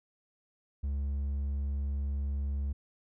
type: tone with hard clipping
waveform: sine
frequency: 70 Hz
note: C#2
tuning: 18 cents sharp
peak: -31 dBFS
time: 0.83-2.73 s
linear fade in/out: 10 ms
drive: 3 dB
effects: none